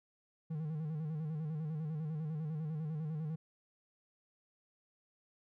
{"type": "tone with vibrato", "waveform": "triangle", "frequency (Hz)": 155.56, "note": "D#3", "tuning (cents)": 0, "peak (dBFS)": -34, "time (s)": [0.5, 3.36], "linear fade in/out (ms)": 10, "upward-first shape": "square", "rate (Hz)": 10, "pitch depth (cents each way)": 62, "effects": []}